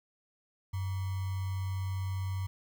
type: tone with sample-and-hold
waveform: sine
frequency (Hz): 95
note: F#2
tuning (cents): +46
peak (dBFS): -31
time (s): 0.73-2.47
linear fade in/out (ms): 10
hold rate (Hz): 1050
effects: none